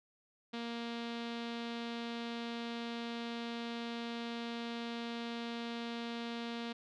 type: tone with low-pass filter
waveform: sawtooth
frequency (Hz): 234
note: A#3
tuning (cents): +7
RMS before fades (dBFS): -41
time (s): 0.53-6.73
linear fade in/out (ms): 10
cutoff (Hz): 3800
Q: 2.5
effects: none